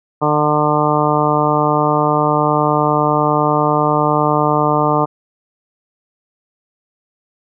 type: harmonic tone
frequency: 149.9 Hz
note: D3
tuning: 36 cents sharp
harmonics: 1 / 2 / 3 / 4 / 5 / 6 / 7 / 8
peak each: -20 / -20 / -20 / -20 / -20 / -20 / -20 / -20 dBFS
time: 0.21-5.06 s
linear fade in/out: 20 ms
effects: none